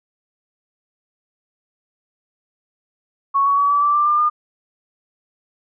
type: tone with pitch steps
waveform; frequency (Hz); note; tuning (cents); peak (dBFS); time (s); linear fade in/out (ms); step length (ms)
sine; 1108.7 / 1122.9 / 1137.2 / 1151.8 / 1166.5 / 1181.4 / 1196.5 / 1211.8; C#6 / C#6 / C#6 / D6 / D6 / D6 / D6 / D#6; 0 / +22 / +44 / -34 / -12 / +10 / +32 / -46; -13; 3.34-4.3; 20; 120
effects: none